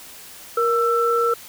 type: tone pair together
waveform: sine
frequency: 469.6 / 1332.1 Hz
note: A#4 / E6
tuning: +13 / +18 cents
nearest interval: octave + tritone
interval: 1805 cents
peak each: -19 dBFS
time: 0.57-1.34 s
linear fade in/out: 5 ms
effects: white hiss -41 dBFS RMS until 1.48 s